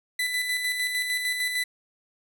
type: tone with tremolo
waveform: 30% pulse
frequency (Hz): 1994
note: B6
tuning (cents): +16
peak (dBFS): -21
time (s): 0.19-1.64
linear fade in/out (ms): 5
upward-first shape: square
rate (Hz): 6.6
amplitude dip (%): 40
effects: none